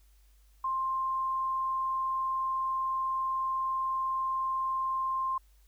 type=tone; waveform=sine; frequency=1054 Hz; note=C6; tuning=12 cents sharp; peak=-28 dBFS; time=0.64-5.38 s; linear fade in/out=5 ms; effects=added 50 Hz sine -58 dBFS peak until 5.67 s + white hiss -70 dBFS RMS until 5.67 s